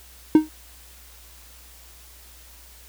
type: tone with exponential decay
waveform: triangle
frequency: 310.5 Hz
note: D#4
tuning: 3 cents flat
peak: -4 dBFS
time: 0.35-0.49 s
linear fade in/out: 2 ms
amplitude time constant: 29 ms
effects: added 60 Hz sine -49 dBFS peak until 2.88 s + white hiss -49 dBFS RMS until 2.88 s